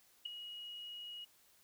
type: tone with ADSR envelope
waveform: sine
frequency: 2896 Hz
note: F#7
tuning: 38 cents flat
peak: -34 dBFS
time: 0.25-1.25 s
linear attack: 10 ms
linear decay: 4 ms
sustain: -11 dB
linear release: 11 ms
effects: white hiss -68 dBFS RMS until 1.63 s